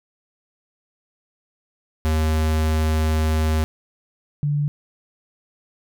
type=tone pair in turn; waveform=square / sine; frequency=78.4 / 146.13 Hz; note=D#2 / D3; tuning=+14 / -8 cents; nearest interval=major seventh; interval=1078 cents; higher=second; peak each=-18 dBFS; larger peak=neither; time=2.05-3.64 / 4.43-4.68 s; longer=first; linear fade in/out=0 ms; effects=none